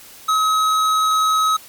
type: tone with hard clipping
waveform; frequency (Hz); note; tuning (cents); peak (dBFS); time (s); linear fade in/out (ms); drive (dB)
sine; 1276; D#6; +43; -16; 0.28-1.57; 10; 13
effects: white hiss -42 dBFS RMS until 1.68 s + Opus 48 kbps